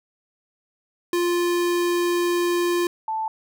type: tone pair in turn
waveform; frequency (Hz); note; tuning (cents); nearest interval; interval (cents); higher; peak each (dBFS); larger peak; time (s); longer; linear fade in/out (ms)
square / sine; 349.2 / 879.9; F4 / A5; 0 / 0; octave + major third; 1600; second; -20 / -23; first; 1.13-2.87 / 3.08-3.28; first; 2
effects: none